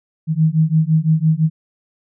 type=beating tone pair; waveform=sine; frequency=155.56 / 161.46 Hz; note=D#3 / E3; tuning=0 / -36 cents; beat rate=5.9 Hz; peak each=-15 dBFS; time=0.27-1.5 s; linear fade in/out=50 ms; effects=none